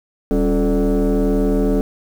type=tone with frequency modulation; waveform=sine; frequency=120 Hz; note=B2; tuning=49 cents flat; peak=-11 dBFS; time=0.31-1.81 s; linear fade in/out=0 ms; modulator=158 Hz; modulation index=2.4; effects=tanh soft clip ceiling -12 dBFS + 7-bit